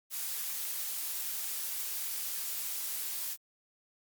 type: noise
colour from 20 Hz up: blue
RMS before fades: -36 dBFS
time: 0.1-3.37 s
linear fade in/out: 50 ms
effects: Opus 48 kbps